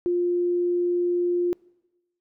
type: tone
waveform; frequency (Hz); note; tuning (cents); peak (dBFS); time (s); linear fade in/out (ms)
sine; 351.8; F4; +13; -20; 0.06-1.53; 0
effects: noise-tail reverb RT60 1.0 s tail -25 dB re dry